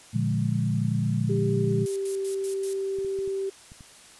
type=chord; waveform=sine; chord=Bb dominant seventh; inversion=none; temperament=equal; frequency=116.54 / 146.83 / 174.61 / 207.7 Hz; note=Bb2 / D3 / F3 / Ab3; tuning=0 / 0 / 0 / 0 cents; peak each=-26 / -28 / -30 / -29 dBFS; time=0.13-1.86 s; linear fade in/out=20 ms
type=tone with pitch glide; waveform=sine; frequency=396.1 to 388.8 Hz; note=G4 to G4; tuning=+18 to -14 cents; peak=-26 dBFS; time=1.29-3.5 s; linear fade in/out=10 ms; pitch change=-32 cents; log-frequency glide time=1.49-2.21 s
type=noise bursts; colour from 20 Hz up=violet; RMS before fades=-34 dBFS; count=5; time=1.86-2.732 s; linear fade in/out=0 ms; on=100 ms; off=93 ms
type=clicks; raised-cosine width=5 ms; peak=-34 dBFS; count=6; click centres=2.987 / 3.048 / 3.189 / 3.277 / 3.719 / 3.808 s
effects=white hiss -50 dBFS RMS until 4.19 s + resampled to 24000 Hz